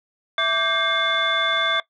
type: tone cluster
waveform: sine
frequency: 660 / 1165 / 1580 / 2132 / 3493 Hz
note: E5 / D6 / G6 / C7 / A7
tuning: +2 / -14 / +13 / +32 / -13 cents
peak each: -26 / -24 / -24 / -26 / -22 dBFS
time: 0.38-1.8 s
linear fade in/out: 2 ms
effects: noise-tail reverb RT60 0.1 s tail -18 dB re dry + tanh soft clip ceiling -9 dBFS